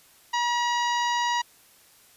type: harmonic tone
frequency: 959 Hz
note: A#5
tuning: 49 cents sharp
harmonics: 1 / 2 / 3 / 4 / 5 / 6 / 7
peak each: -24 / -30 / -34 / -36 / -38 / -40 / -41 dBFS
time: 0.33-1.42 s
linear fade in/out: 10 ms
effects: white hiss -56 dBFS RMS until 2.16 s + resampled to 32000 Hz